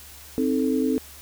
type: chord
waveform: sine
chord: A diminished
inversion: first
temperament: equal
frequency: 261.6 / 311.1 / 440 Hz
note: C4 / Eb4 / A4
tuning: 0 / 0 / 0 cents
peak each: -22 / -26 / -26 dBFS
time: 0.38-0.98 s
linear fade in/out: 0 ms
effects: added 72 Hz sine -49 dBFS peak until 1.21 s + white hiss -45 dBFS RMS until 1.21 s